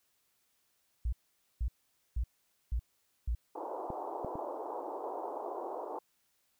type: tone bursts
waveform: sine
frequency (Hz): 58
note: A#1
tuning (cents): -8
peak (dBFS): -29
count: 5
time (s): 1.05-3.35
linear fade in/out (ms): 5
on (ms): 76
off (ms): 480
type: band-pass noise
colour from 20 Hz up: white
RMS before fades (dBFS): -40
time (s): 3.55-5.99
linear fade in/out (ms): 5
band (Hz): 320 to 970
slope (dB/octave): 48
type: clicks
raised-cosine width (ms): 2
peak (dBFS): -25 / -24 / -27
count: 3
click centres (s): 3.903 / 4.247 / 4.355
effects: white hiss -75 dBFS RMS until 6.59 s